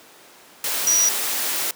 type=tone in noise; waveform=sine; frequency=5800 Hz; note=F#8; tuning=35 cents flat; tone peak=-15 dBFS; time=0.87-1.09 s; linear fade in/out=2 ms; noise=white; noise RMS=-24 dBFS; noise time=0.64-1.71 s; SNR=+6 dB; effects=pink hiss -47 dBFS RMS until 1.75 s + high-pass 300 Hz 12 dB/octave